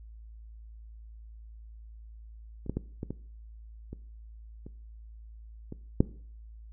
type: clicks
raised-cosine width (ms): 3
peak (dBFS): -30 / -18 / -17 / -21 / -21 / -27 / -30 / -25 / -7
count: 9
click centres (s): 2.663 / 2.696 / 2.77 / 3.031 / 3.106 / 3.93 / 4.665 / 5.724 / 6.005
effects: noise-tail reverb RT60 0.5 s tail -19 dB re dry + added 55 Hz sine -45 dBFS peak until 6.72 s

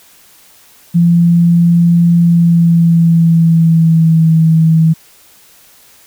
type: tone with pitch glide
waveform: sine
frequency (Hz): 170.9 to 161.31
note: F3 to E3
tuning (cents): -37 to -37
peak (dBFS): -5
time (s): 0.94-4.94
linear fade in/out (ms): 20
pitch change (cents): -100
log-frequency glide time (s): 2.17-4.32
effects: white hiss -44 dBFS RMS until 6.06 s

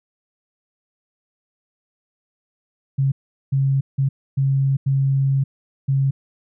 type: tone bursts at uneven times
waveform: sine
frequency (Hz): 136.2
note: C#3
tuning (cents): -30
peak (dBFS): -15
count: 6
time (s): 2.98-3.12 / 3.52-3.81 / 3.98-4.09 / 4.37-4.77 / 4.86-5.44 / 5.88-6.11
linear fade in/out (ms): 10
effects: none

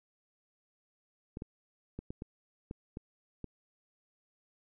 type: clicks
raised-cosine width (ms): 3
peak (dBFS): -27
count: 8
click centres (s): 1.371 / 1.421 / 1.99 / 2.105 / 2.221 / 2.711 / 2.971 / 3.443
effects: none

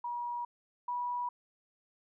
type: tone pair in turn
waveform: sine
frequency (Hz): 960 / 974.5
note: B5 / B5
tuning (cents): -49 / -23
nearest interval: unison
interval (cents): 26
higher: second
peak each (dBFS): -34 / -32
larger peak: second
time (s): 0.04-0.45 / 0.88-1.29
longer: neither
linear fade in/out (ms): 5
effects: none

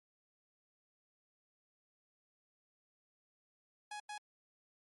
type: tone bursts at uneven times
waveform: sawtooth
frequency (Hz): 836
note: G#5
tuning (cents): +11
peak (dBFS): -39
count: 2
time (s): 3.91-4 / 4.09-4.18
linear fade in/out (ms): 5
effects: MP3 48 kbps

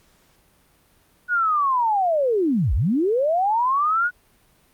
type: linear two-way sweep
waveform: sine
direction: down then up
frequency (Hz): 1480 to 45.31 to 1480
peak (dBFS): -17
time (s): 1.28-4.11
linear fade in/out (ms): 50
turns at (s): 2.74
effects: pink hiss -59 dBFS RMS until 4.73 s + Opus 48 kbps

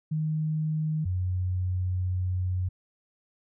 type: tone pair in turn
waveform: sine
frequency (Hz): 155.56 / 91.54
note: D#3 / F#2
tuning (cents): 0 / -18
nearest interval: major sixth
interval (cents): 918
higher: first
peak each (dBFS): -25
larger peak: neither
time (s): 0.11-1.05 / 1.05-2.69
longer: second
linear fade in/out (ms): 10
effects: none

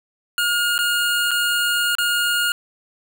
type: tone with dropouts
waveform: 25% pulse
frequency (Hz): 1424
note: F6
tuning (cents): +33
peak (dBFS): -14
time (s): 0.38-2.52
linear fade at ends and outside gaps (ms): 1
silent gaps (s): 0.78-0.789 / 1.309-1.314 / 1.952-1.984
effects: none

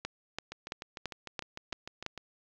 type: two click trains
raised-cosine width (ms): 0.2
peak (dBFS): -17 / -23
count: 7 / 12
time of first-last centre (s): 0.05-2.063 / 0.52-2.177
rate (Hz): 2.98 / 6.64
effects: low-pass 6000 Hz 12 dB/octave + 9-bit

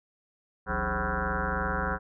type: tone with frequency modulation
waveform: sine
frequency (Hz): 759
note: F#5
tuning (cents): +44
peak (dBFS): -26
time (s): 0.66-1.99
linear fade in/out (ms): 50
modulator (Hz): 115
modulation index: 7.2
effects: none

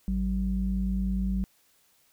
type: tone pair together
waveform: sine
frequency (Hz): 53.32 / 190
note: G#1 / F#3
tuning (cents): +46 / +46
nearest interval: octave + minor seventh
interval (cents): 2200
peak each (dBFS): -27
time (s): 0.08-1.44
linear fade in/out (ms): 0
effects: tanh soft clip ceiling -17 dBFS + white hiss -65 dBFS RMS until 2.12 s

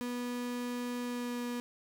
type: tone with pitch glide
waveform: 35% pulse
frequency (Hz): 244.4 to 242.2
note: B3 to B3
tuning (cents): -18 to -34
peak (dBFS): -33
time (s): 0.01-1.6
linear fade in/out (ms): 0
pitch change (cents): -16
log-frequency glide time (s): 1-1.43
effects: none

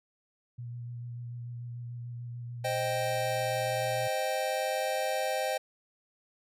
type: tone with vibrato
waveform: sine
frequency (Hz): 120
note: B2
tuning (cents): -49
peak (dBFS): -37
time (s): 0.58-4.08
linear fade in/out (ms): 10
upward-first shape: square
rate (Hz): 6.8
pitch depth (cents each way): 13
type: chord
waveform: square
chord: C minor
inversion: none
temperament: equal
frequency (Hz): 523.3 / 622.3 / 784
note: C5 / Eb5 / G5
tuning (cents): 0 / 0 / 0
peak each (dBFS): -34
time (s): 2.64-5.58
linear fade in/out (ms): 10
effects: resampled to 32000 Hz

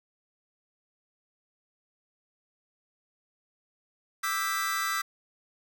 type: chord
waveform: 45% pulse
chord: E minor seventh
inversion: third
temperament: just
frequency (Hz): 1186.7 / 1318.5 / 1582.2 / 1977.8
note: D6 / E6 / G6 / B6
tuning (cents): +18 / 0 / +16 / +2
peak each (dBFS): -34 / -32 / -35 / -34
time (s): 4.23-5.02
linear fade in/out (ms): 10
effects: none

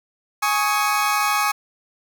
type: chord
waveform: 30% pulse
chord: Ab suspended fourth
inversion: none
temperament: equal with one note detuned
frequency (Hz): 830.6 / 1108.7 / 1259.7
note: Ab5 / Db6 / Eb6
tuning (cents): 0 / 0 / +21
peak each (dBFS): -20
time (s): 0.42-1.52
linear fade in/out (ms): 10
effects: none

